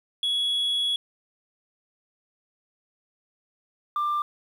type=tone pair in turn; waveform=sine; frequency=3360 / 1187.9 Hz; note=G#7 / D6; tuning=+19 / +19 cents; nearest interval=octave + tritone; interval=1800 cents; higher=first; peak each=-20 / -21 dBFS; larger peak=first; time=0.23-0.96 / 3.96-4.22 s; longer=first; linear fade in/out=2 ms; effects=tanh soft clip ceiling -21 dBFS + 9-bit